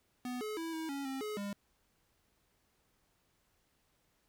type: tone with pitch steps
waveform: square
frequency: 248.4 / 427.4 / 328.3 / 321.1 / 278.5 / 267.3 / 424 / 201.8 Hz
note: B3 / G#4 / E4 / E4 / C#4 / C4 / G#4 / G#3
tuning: +10 / +50 / -7 / -45 / +8 / +37 / +36 / -49 cents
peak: -38 dBFS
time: 0.25-1.53 s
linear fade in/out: 2 ms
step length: 160 ms
effects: pink hiss -75 dBFS RMS until 4.28 s